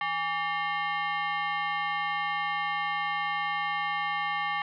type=tone with frequency modulation; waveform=sine; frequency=164.81 Hz; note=E3; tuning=in tune; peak=-27 dBFS; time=0.01-4.62 s; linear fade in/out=2 ms; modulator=985 Hz; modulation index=2.3; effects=none